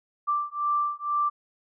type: beating tone pair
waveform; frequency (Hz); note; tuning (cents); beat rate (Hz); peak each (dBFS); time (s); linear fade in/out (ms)
sine; 1174.7 / 1176.8; D6 / D6; 0 / +3; 2.1; -27 / -27; 0.27-1.3; 20
effects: none